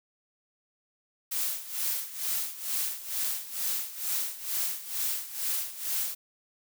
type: noise with tremolo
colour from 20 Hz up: blue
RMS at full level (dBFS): -29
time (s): 1.31-6.15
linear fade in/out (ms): 10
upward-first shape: sine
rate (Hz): 2.2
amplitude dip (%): 80
effects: none